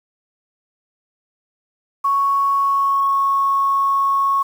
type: tone with pitch glide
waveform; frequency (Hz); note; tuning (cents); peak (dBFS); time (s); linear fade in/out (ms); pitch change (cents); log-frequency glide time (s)
sine; 1108.7 to 1101; C#6 to C#6; 0 to -12; -14; 2.04-4.43; 10; -12; 2.54-3.17
effects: 7-bit